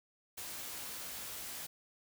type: noise with comb filter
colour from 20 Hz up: white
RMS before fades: -44 dBFS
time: 0.37-1.67 s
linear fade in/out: 10 ms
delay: 19 ms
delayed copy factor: +0.55
effects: none